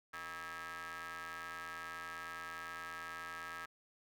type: ring-modulated tone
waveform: sawtooth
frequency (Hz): 167.2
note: E3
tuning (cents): +25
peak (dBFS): -37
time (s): 0.13-3.66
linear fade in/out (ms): 10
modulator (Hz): 1460
effects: none